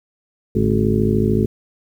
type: harmonic tone with a mistuned harmonic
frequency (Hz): 53.5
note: A1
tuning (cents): -48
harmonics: 1 / 2 / 3 / 4 / 5 / 6 / 7 / 8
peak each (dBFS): -26 / -20 / -25 / -19 / -24 / -29 / -21 / -23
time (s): 0.55-1.46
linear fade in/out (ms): 5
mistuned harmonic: 3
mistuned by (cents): -140
effects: 8-bit